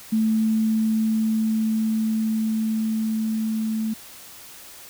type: tone with level ramp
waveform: sine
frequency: 220 Hz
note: A3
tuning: in tune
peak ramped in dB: -17 to -22 dBFS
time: 0.12-3.94 s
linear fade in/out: 10 ms
effects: white hiss -43 dBFS RMS until 4.89 s